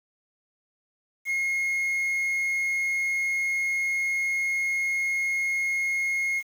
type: tone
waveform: triangle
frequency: 2153 Hz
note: C7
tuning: 49 cents sharp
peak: -22 dBFS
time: 1.25-6.43 s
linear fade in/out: 50 ms
effects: 8-bit